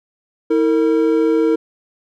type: tone pair together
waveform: triangle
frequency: 322.8 / 456.5 Hz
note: E4 / A#4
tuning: -36 / -36 cents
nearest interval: tritone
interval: 600 cents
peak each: -13 dBFS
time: 0.5-1.56 s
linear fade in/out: 10 ms
effects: none